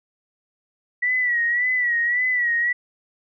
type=tone with vibrato; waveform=sine; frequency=1942 Hz; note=B6; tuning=30 cents flat; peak=-18 dBFS; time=1.02-2.73 s; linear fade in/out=10 ms; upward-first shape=sine; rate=1.8 Hz; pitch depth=67 cents each way; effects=none